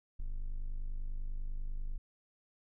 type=tone; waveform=triangle; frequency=25.06 Hz; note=G0; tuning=39 cents sharp; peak=-32 dBFS; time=0.19-1.98 s; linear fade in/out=10 ms; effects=none

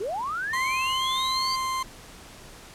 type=linear sweep; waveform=sine; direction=up; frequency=358 to 4701 Hz; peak=-27 dBFS; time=0-1.56 s; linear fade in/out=10 ms
type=tone; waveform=40% pulse; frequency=1046.5 Hz; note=C6; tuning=in tune; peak=-25 dBFS; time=0.53-1.83 s; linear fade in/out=5 ms
effects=pink hiss -46 dBFS RMS until 2.74 s + low-pass 11000 Hz 12 dB/octave

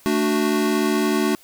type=chord; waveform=square; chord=D major; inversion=second; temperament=equal; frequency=220 / 293.7 / 370 Hz; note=A3 / D4 / F#4; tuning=0 / 0 / 0 cents; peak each=-23 dBFS; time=0.06-1.35 s; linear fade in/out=0 ms; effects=white hiss -51 dBFS RMS until 1.43 s

